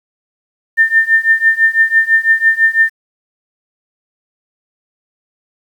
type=tone with tremolo; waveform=sine; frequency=1800 Hz; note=A6; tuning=39 cents sharp; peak=-4 dBFS; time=0.77-2.9 s; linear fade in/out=20 ms; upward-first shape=triangle; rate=6 Hz; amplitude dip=95%; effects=7-bit